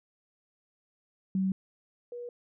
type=tone pair in turn; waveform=sine; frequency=190.3 / 482.6 Hz; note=F#3 / B4; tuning=+49 / -40 cents; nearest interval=octave + major third; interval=1611 cents; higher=second; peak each=-25 / -37 dBFS; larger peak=first; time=1.35-1.52 / 2.12-2.29 s; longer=neither; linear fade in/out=2 ms; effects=none